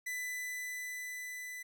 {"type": "tone with level ramp", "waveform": "45% pulse", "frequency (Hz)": 1995, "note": "B6", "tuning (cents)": 17, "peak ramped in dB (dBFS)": [-36, -42], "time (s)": [0.06, 1.63], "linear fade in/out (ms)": 10, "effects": []}